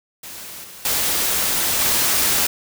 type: noise with level steps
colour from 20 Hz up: white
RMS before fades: -35 / -39 / -20 / -18 dBFS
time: 0.23-2.47 s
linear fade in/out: 5 ms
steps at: 0.64 / 0.85 / 1.79 s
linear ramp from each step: 2 ms
effects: none